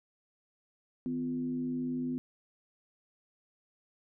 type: tone with frequency modulation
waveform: sine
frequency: 253.1 Hz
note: B3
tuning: 43 cents sharp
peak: -31 dBFS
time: 1.06-2.18 s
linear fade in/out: 0 ms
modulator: 93.5 Hz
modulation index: 0.49
effects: none